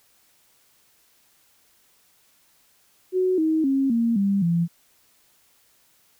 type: tone with pitch steps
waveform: sine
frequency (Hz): 370 / 316.6 / 270.9 / 231.7 / 198.28 / 169.65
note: F#4 / D#4 / C#4 / A#3 / G3 / F3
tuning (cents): 0 / +30 / -40 / -10 / +20 / -50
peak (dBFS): -18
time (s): 3.12-4.68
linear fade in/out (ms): 50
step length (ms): 260
effects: white hiss -61 dBFS RMS until 6.19 s